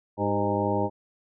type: harmonic tone with a mistuned harmonic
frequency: 102.3 Hz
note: G#2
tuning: 26 cents flat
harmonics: 1 / 2 / 3 / 4 / 5 / 6 / 8 / 9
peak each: -31 / -31 / -31 / -31 / -31 / -31 / -31 / -31 dBFS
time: 0.17-0.9 s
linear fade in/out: 50 ms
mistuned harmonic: 4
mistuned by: -53 cents
effects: none